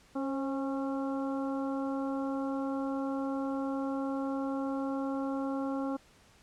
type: harmonic tone with a mistuned harmonic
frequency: 273 Hz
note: C#4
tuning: 26 cents flat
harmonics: 1 / 2 / 3 / 4 / 5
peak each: -32 / -38 / -42 / -44 / -46 dBFS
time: 0.15-5.97 s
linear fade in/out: 10 ms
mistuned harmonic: 2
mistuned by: -31 cents
effects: pink hiss -61 dBFS RMS until 6.42 s + low-pass 9000 Hz 12 dB/octave